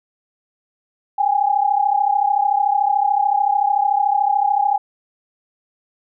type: tone pair together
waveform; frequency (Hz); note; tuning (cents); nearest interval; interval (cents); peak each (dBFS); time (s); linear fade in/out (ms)
sine; 797 / 830.6; G5 / G#5; +28 / 0; minor second; 72; -17; 1.18-4.78; 10
effects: none